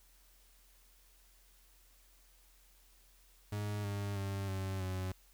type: tone with pitch steps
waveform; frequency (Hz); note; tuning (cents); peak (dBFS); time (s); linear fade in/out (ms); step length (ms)
40% pulse; 103.83 / 101.05 / 98.34 / 95.71 / 93.15; G#2 / G#2 / G2 / G2 / F#2; 0 / -47 / +6 / -41 / +12; -35; 3.52-5.12; 5; 320
effects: added 43 Hz sine -64 dBFS peak until 5.33 s + white hiss -67 dBFS RMS until 5.33 s